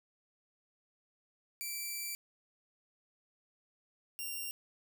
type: tone pair in turn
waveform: 5% pulse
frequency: 2333 / 2774 Hz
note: D7 / F7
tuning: -12 / -12 cents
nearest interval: minor third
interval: 300 cents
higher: second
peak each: -28 / -29 dBFS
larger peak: first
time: 1.61-2.15 / 4.19-4.51 s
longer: first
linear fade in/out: 0 ms
effects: none